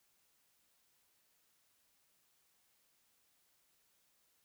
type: silence
effects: white hiss -75 dBFS RMS until 4.44 s